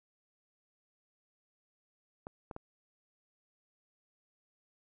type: clicks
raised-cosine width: 1 ms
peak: -28 dBFS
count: 3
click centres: 2.269 / 2.512 / 2.564 s
effects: none